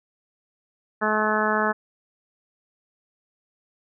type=harmonic tone; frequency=214.4 Hz; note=A3; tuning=45 cents flat; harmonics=1 / 2 / 3 / 4 / 5 / 6 / 7 / 8; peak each=-28 / -28 / -28 / -28 / -28 / -28 / -28 / -28 dBFS; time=1.01-1.73 s; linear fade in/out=20 ms; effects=none